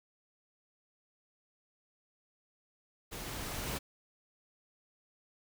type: noise with level ramp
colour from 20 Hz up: pink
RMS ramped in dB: -43 to -37 dBFS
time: 3.11-3.79 s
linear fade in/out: 20 ms
effects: none